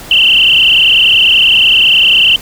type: tone with frequency modulation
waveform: sine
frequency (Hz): 2905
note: F#7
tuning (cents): -32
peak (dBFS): -4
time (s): 0.11-2.36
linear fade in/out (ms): 2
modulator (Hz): 30.3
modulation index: 7.3
effects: pink hiss -30 dBFS RMS until 2.41 s